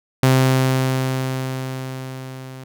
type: tone with level ramp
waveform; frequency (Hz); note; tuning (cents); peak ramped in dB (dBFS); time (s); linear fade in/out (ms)
sawtooth; 130.81; C3; 0; -7 to -30; 0.23-2.64; 2
effects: none